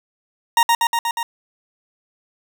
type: tone with echo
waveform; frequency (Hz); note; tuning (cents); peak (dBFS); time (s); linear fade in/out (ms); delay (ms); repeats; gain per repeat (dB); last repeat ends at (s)
40% pulse; 932.3; A#5; 0; -10; 0.57-0.63; 2; 120; 5; -2; 1.23
effects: none